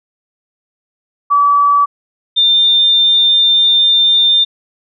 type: tone pair in turn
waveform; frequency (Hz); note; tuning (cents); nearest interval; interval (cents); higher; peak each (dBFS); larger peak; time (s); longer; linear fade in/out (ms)
sine; 1148 / 3602; D6 / A7; -40 / +40; octave + minor sixth; 1980; second; -7; neither; 1.3-1.86 / 2.36-4.45; second; 20
effects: none

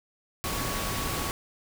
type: tone in noise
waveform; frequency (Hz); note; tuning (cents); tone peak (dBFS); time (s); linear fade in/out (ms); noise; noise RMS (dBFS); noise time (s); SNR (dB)
sine; 1119; C#6; +16; -38; 0.44-1.31; 0; pink; -31; 0.44-1.31; -10
effects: none

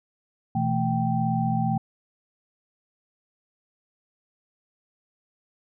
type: tone cluster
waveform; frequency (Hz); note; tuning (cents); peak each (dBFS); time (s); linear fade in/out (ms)
sine; 123.7 / 165.6 / 221.3 / 780; B2 / E3 / A3 / G5; +3 / +8 / +10 / -9; -27; 0.55-1.78; 5
effects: none

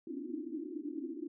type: band-pass noise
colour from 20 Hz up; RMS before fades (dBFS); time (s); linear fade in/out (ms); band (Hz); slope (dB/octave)
white; -41; 0.07-1.28; 5; 260 to 340; 96
effects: none

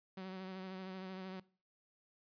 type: tone with vibrato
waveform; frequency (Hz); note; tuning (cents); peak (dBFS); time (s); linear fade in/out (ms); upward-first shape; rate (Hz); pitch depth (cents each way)
sawtooth; 188; F#3; +28; -40; 0.17-1.4; 5; sine; 13; 28
effects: noise-tail reverb RT60 0.4 s tail -21 dB re dry + resampled to 11025 Hz

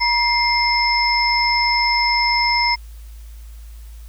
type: tone cluster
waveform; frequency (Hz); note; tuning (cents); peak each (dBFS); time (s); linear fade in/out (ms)
sine; 954 / 2103 / 5240; A#5 / C7 / E8; +40 / +8 / -11; -19; 0-2.76; 20
effects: added 55 Hz sine -34 dBFS peak until 4.08 s + white hiss -52 dBFS RMS until 4.08 s

